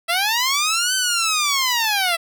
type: linear two-way sweep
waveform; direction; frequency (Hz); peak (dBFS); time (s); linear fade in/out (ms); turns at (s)
10% pulse; up then down; 655 to 1541 to 655; -9; 0.08-2.17; 20; 0.95
effects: none